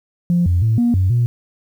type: tone with pitch steps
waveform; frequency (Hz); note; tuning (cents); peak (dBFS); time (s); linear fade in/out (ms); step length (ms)
sine; 174.2 / 87.7 / 111.6 / 238.2 / 93.1 / 119.9; F3 / F2 / A2 / A#3 / F#2 / A#2; -4 / +8 / +25 / +38 / +11 / +49; -11; 0.3-1.26; 0; 160
effects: tanh soft clip ceiling -8 dBFS + 8-bit